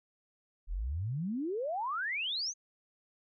sine exponential sweep, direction up, 36.71 to 6530 Hz, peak -32 dBFS, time 0.67-2.54 s, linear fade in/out 50 ms, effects none

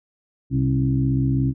harmonic tone with a mistuned harmonic, 65.41 Hz, C2, in tune, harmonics 1 / 2 / 3 / 4 / 5, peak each -28 / -19 / -31 / -23 / -31 dBFS, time 0.5-1.54 s, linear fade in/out 50 ms, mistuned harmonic 4, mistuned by +58 cents, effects none

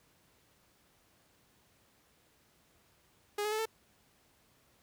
sawtooth tone with pitch steps, 413.3 / 423.4 / 433.8 / 444.5 Hz, G#4 / G#4 / A4 / A4, -8 / +33 / -25 / +18 cents, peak -28 dBFS, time 3.38-3.656 s, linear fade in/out 5 ms, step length 69 ms, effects pink hiss -68 dBFS RMS until 4.82 s + high-pass 60 Hz 12 dB/octave

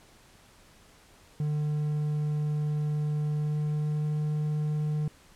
triangle tone with pitch glide, 150 to 151.31 Hz, D3 to D#3, +37 to -48 cents, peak -24 dBFS, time 1.4-5.08 s, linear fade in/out 2 ms, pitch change +15 cents, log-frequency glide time 3.35-4.21 s, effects pink hiss -57 dBFS RMS until 5.35 s + low-pass 11000 Hz 12 dB/octave

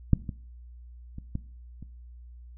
clicks, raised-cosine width 5 ms, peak -6 / -20 / -26 / -18 / -29 dBFS, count 5, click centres 0.133 / 0.292 / 1.184 / 1.354 / 1.826 s, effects noise-tail reverb RT60 0.5 s tail -19 dB re dry + added 60 Hz sine -44 dBFS peak until 2.57 s

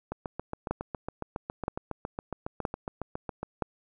two click trains, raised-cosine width 1 ms, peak -19 / -14 dBFS, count 25 / 4, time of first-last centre 0.12-3.43 / 0.71-3.623 s, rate 7.25 / 1.03 Hz, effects none

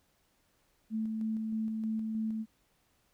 sine tone with tremolo, 220 Hz, A3, in tune, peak -30 dBFS, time 0.9-2.46 s, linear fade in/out 50 ms, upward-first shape square, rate 3.2 Hz, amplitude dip 25%, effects pink hiss -72 dBFS RMS until 3.13 s

